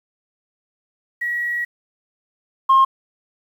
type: tone pair in turn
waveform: sine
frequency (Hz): 1916 / 1068.5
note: A#6 / C6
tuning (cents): +47 / +36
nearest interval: minor seventh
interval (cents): 1011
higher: first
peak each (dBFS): -20 / -8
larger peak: second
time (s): 1.21-1.65 / 2.69-2.85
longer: first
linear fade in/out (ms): 10
effects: tanh soft clip ceiling -7 dBFS + 8-bit